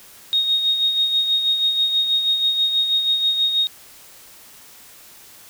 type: tone with tremolo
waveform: sine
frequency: 3729 Hz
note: A#7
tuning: in tune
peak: -14 dBFS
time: 0.33-3.67 s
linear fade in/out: 0 ms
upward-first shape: sine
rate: 6.2 Hz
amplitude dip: 50%
effects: white hiss -45 dBFS RMS until 5.49 s